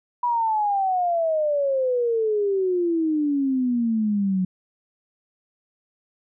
sine exponential sweep, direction down, 981 to 182.5 Hz, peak -19 dBFS, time 0.23-4.45 s, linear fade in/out 5 ms, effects none

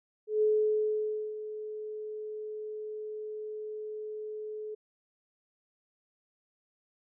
sine tone with ADSR envelope, 428.1 Hz, A4, 47 cents flat, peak -22 dBFS, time 0.27-4.75 s, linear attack 150 ms, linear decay 920 ms, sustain -14 dB, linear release 10 ms, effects none

